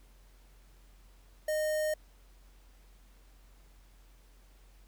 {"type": "tone with notch filter", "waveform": "square", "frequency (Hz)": 615, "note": "D#5", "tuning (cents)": -20, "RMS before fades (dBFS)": -31, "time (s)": [1.48, 1.94], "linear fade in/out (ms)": 5, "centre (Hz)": 3600, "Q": 1, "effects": ["added 45 Hz sine -56 dBFS peak until 4.87 s", "pink hiss -66 dBFS RMS until 4.87 s"]}